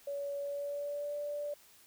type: tone with pitch glide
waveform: sine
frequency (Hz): 566 to 583.9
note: C#5 to D5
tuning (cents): +36 to -10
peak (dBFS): -35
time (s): 0.07-1.54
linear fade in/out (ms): 5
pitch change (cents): +54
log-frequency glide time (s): 0.38-1.17
effects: white hiss -61 dBFS RMS until 1.86 s